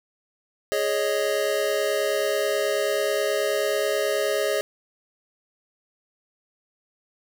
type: chord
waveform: square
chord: Ab suspended fourth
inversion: none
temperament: just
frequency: 415.3 / 553.7 / 623 Hz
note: Ab4 / Db5 / Eb5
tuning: 0 / -2 / +2 cents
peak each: -27 dBFS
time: 0.72-4.61 s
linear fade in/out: 0 ms
effects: none